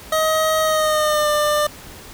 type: tone with pitch glide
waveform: 25% pulse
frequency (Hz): 631 to 597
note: D#5 to D5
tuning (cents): +24 to +28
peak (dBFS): -12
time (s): 0.12-1.67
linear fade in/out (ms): 5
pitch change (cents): -96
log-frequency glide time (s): 0.62-1.29
effects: pink hiss -39 dBFS RMS until 2.13 s